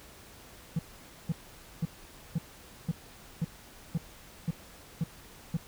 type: tone bursts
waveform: triangle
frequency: 163.6 Hz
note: E3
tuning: 13 cents flat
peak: -23 dBFS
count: 10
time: 0.76-5.57 s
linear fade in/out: 5 ms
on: 31 ms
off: 500 ms
effects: tanh soft clip ceiling -20 dBFS + pink hiss -52 dBFS RMS until 5.67 s